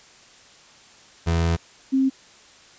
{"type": "tone pair in turn", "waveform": ["30% pulse", "sine"], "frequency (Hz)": [83.6, 266.2], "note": ["E2", "C4"], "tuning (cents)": [25, 30], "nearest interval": "octave + minor sixth", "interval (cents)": 2005, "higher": "second", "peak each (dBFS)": -16, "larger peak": "neither", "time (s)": [[1.26, 1.57], [1.92, 2.1]], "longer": "first", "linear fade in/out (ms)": 20, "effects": ["white hiss -50 dBFS RMS until 2.78 s", "resampled to 16000 Hz"]}